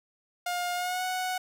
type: tone with pitch glide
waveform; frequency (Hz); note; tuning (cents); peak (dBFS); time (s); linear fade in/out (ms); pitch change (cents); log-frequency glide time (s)
sawtooth; 710 to 738.9; F5 to F#5; +28 to -3; -25; 0.46-1.38; 5; +69; 0.74-1.04
effects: none